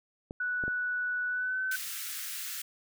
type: clicks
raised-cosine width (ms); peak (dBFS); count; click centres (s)
2; -25; 3; 0.309 / 0.638 / 0.68
type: tone with pitch glide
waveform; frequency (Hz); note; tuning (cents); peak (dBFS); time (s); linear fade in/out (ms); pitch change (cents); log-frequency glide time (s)
sine; 1478 to 1523.1; F#6 to F#6; -2 to +50; -29; 0.4-1.76; 5; +52; 1.28-1.61
type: high-pass noise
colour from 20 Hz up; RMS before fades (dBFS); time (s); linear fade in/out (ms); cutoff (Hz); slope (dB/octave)
white; -38; 1.71-2.62; 5; 1300; 48
effects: none